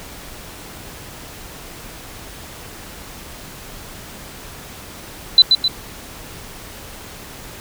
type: tone with echo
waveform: sine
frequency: 4006 Hz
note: B7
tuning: 24 cents sharp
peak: -3 dBFS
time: 5.38-5.42 s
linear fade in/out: 2 ms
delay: 130 ms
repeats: 2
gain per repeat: -5 dB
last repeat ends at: 5.68 s
effects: pink hiss -36 dBFS RMS until 7.6 s